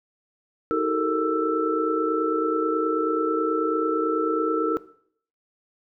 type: tone cluster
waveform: sine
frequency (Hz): 316.5 / 379.6 / 429.2 / 458.4 / 1325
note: D#4 / F#4 / A4 / A#4 / E6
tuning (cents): +30 / +44 / -43 / -29 / +9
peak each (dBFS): -26 / -30 / -31 / -24 / -26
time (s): 0.71-4.77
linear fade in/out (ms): 0
effects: noise-tail reverb RT60 0.6 s tail -17 dB re dry